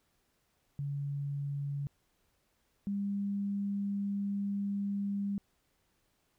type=tone pair in turn; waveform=sine; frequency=141.7 / 200.4 Hz; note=C#3 / G3; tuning=+38 / +38 cents; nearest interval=tritone; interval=600 cents; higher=second; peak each=-33 / -31 dBFS; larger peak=second; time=0.79-1.87 / 2.87-5.38 s; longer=second; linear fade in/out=0 ms; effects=pink hiss -75 dBFS RMS until 6.38 s